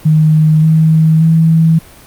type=tone with pitch steps; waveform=sine; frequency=155.56 / 158.83 / 162.17 Hz; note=D#3 / D#3 / E3; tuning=0 / +36 / -28 cents; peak=-5 dBFS; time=0.05-1.79 s; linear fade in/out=10 ms; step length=580 ms; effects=pink hiss -38 dBFS RMS until 2.06 s + Opus 32 kbps